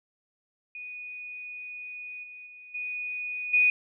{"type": "tone with level steps", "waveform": "sine", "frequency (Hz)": 2474, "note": "D#7", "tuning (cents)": -10, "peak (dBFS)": [-37, -42, -45, -31, -18], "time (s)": [0.75, 3.7], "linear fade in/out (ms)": 2, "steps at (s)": [2.23, 2.46, 2.74, 3.53], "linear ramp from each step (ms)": 10, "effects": []}